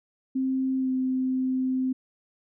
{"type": "tone with pitch glide", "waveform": "sine", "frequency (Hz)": [262.9, 259], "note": ["C4", "C4"], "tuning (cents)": [8, -17], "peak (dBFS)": -23, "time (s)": [0.35, 1.93], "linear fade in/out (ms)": 10, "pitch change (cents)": -25, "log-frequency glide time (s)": [0.78, 0.9], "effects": []}